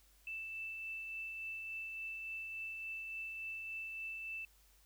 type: tone with tremolo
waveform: sine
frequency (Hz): 2649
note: E7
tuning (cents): +8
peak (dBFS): -40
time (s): 0.27-4.45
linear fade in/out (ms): 2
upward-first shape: triangle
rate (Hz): 3.5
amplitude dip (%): 30
effects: added 50 Hz sine -67 dBFS peak until 4.85 s + white hiss -69 dBFS RMS until 4.85 s